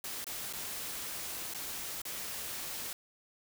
white noise with dropouts, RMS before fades -40 dBFS, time 0.04-2.93 s, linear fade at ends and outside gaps 2 ms, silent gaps 0.244-0.267 / 0.528-0.534 / 1.538-1.546 / 2.018-2.052 s, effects none

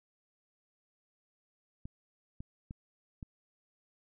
clicks, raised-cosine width 5 ms, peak -30 dBFS, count 4, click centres 1.855 / 2.405 / 2.709 / 3.228 s, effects none

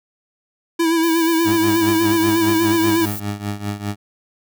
square tone with vibrato, 329.5 Hz, E4, 1 cent flat, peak -15 dBFS, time 0.79-3.06 s, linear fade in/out 10 ms, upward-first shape sine, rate 8.3 Hz, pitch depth 43 cents each way
violet noise, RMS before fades -30 dBFS, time 1.03-3.2 s, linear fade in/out 5 ms
20% pulse tone with tremolo, 102.6 Hz, G#2, 21 cents flat, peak -15 dBFS, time 1.44-3.96 s, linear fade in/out 50 ms, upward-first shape triangle, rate 5 Hz, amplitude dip 85%
effects none

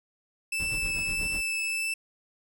40% pulse tone with vibrato, 2637 Hz, E7, in tune, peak -27 dBFS, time 0.52-1.94 s, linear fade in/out 5 ms, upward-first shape triangle, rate 1.6 Hz, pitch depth 11 cents each way
brown noise with tremolo, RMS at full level -34 dBFS, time 0.59-1.42 s, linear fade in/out 10 ms, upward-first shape triangle, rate 8.2 Hz, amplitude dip 75%
effects none

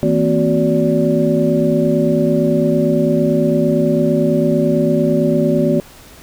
sine tone cluster, 162.1 / 228.6 / 257.5 / 370 / 577 Hz, E3 / A#3 / C4 / F#4 / D5, -29 / -34 / -28 / 0 / -31 cents, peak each -18 dBFS, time 0.03-5.8 s, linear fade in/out 0 ms, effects pink hiss -41 dBFS RMS until 6.22 s

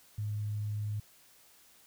sine tone, 105.1 Hz, G#2, 21 cents sharp, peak -32 dBFS, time 0.18-1 s, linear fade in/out 5 ms, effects white hiss -61 dBFS RMS until 1.86 s

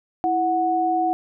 sine tone pair together, 329.6 / 737.6 Hz, E4 / F#5, 0 / -6 cents, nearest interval octave + major second, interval 1394 cents, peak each -24 / -19 dBFS, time 0.24-1.13 s, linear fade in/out 0 ms, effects none

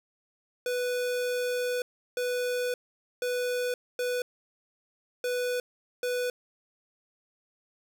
square tone bursts at uneven times, 494.3 Hz, B4, 1 cent sharp, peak -28 dBFS, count 6, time 0.66-1.82 / 2.17-2.74 / 3.22-3.74 / 3.99-4.22 / 5.24-5.6 / 6.03-6.3 s, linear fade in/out 2 ms, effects none

